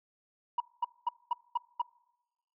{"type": "tone bursts", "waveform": "sine", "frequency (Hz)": 960, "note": "B5", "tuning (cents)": -49, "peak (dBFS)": -24, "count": 6, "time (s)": [0.58, 1.818], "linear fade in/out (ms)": 5, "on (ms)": 23, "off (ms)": 220, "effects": ["noise-tail reverb RT60 1.0 s tail -25 dB re dry", "tanh soft clip ceiling -24 dBFS"]}